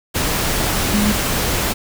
sine tone in noise, 207.7 Hz, G#3, in tune, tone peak -14 dBFS, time 0.93-1.13 s, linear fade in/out 20 ms, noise pink, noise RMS -19 dBFS, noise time 0.14-1.74 s, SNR +2 dB, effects none

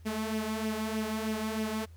sawtooth tone with flanger, 218.2 Hz, A3, 14 cents flat, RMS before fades -33 dBFS, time 0.05-1.86 s, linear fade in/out 20 ms, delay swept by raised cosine 0.34 to 3.74 ms, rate 3.2 Hz, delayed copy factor +0.55, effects added 82 Hz sine -48 dBFS peak until 1.96 s + pink hiss -66 dBFS RMS until 1.96 s

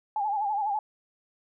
sine tone with vibrato, 829 Hz, G#5, 3 cents flat, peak -25 dBFS, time 0.16-0.79 s, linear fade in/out 2 ms, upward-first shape sine, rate 12 Hz, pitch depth 85 cents each way, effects none

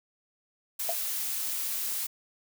blue noise, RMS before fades -32 dBFS, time 0.79-2.07 s, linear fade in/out 10 ms
sine tone with exponential decay, 676 Hz, E5, 43 cents sharp, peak -24 dBFS, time 0.89-0.97 s, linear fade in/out 2 ms, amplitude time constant 17 ms
effects none

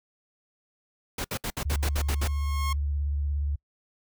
pink noise bursts, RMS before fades -31 dBFS, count 9, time 1.18-2.277 s, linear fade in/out 5 ms, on 65 ms, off 64 ms
sine tone with vibrato, 72 Hz, D2, 34 cents flat, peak -25 dBFS, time 1.65-3.56 s, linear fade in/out 10 ms, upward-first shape triangle, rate 17 Hz, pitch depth 58 cents each way
sawtooth tone with exponential growth, 1080 Hz, C#6, 45 cents flat, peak -25 dBFS, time 1.71-2.73 s, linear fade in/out 5 ms, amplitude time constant 220 ms
effects noise-tail reverb RT60 0.1 s tail -26 dB re dry

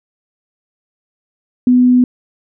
sine tone, 249.1 Hz, B3, 15 cents sharp, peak -6 dBFS, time 1.67-2.04 s, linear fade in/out 2 ms, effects none

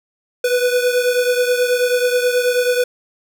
square beating tone pair, 491.8 / 501.1 Hz, B4 / B4, -7 / +25 cents, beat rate 9.3 Hz, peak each -16 / -21 dBFS, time 0.44-2.84 s, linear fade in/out 5 ms, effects none

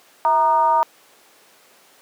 sine tone with frequency modulation, 935 Hz, A#5, 5 cents sharp, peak -13 dBFS, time 0.25-0.83 s, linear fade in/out 0 ms, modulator 284 Hz, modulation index 0.68, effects pink hiss -51 dBFS RMS until 2.01 s + high-pass 400 Hz 12 dB/octave

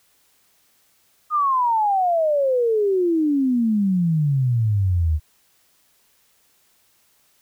sine exponential sweep, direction down, 1246 to 74.3 Hz, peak -16 dBFS, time 1.3-5.2 s, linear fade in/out 50 ms, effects white hiss -61 dBFS RMS until 7.41 s

